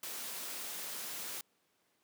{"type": "noise", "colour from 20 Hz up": "white", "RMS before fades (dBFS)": -42, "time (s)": [0.03, 1.41], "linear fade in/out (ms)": 2, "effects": ["pink hiss -75 dBFS RMS until 2.03 s", "high-pass 200 Hz 12 dB/octave"]}